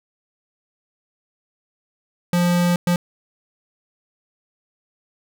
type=tone bursts at uneven times; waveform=square; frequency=175.4 Hz; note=F3; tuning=8 cents sharp; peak=-16 dBFS; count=2; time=2.33-2.76 / 2.87-2.96 s; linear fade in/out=2 ms; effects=none